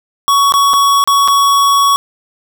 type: tone with dropouts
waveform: square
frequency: 1120 Hz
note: C#6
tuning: 18 cents sharp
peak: -8 dBFS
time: 0.28-1.96 s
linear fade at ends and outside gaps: 0 ms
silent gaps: 0.522-0.539 / 0.734-0.738 / 1.04-1.075 / 1.277-1.283 s
effects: none